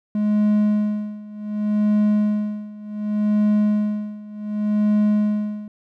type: tone with tremolo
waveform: triangle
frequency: 210 Hz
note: G#3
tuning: 19 cents sharp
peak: -12 dBFS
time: 0.15-5.68 s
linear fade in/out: 2 ms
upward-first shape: sine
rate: 0.67 Hz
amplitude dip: 90%
effects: none